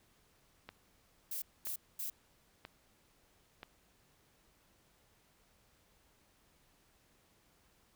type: click train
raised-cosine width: 0.3 ms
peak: -30 dBFS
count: 4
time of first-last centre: 0.69-3.631 s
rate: 1.02 Hz
type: noise bursts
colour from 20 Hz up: violet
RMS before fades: -40 dBFS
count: 3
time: 1.31-2.1 s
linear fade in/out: 5 ms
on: 110 ms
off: 230 ms
effects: pink hiss -70 dBFS RMS until 7.95 s